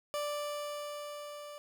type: tone with level ramp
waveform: 30% pulse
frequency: 587.3 Hz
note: D5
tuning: in tune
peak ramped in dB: -30 to -42 dBFS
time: 0.14-1.58 s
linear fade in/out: 0 ms
effects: none